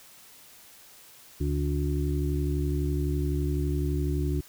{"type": "harmonic tone", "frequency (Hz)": 71.9, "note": "D2", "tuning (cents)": -36, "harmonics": [1, 2, 4, 5], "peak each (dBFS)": [-27, -30, -33, -34], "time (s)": [1.4, 4.41], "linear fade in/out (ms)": 10, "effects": ["white hiss -52 dBFS RMS until 4.48 s"]}